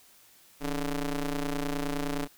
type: ring-modulated tone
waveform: sawtooth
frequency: 146.83 Hz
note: D3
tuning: in tune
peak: -22 dBFS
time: 0.6-2.28 s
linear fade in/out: 50 ms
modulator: 132 Hz
effects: white hiss -58 dBFS RMS until 2.37 s